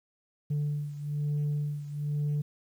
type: beating tone pair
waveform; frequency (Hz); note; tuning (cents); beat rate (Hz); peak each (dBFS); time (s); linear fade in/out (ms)
sine; 146.83 / 147.93; D3 / D3; 0 / +13; 1.1; -28 / -32; 0.5-2.42; 10
effects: tanh soft clip ceiling -25 dBFS + 10-bit